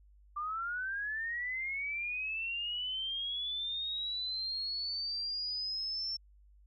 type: linear sweep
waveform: sine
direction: up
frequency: 1174.7 to 5420 Hz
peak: -34 dBFS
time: 0.36-6.17 s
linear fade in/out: 10 ms
effects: added 50 Hz sine -58 dBFS peak until 6.66 s